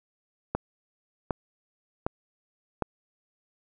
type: click train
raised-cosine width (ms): 1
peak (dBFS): -12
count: 4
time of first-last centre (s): 0.55-2.823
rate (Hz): 1.32
effects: none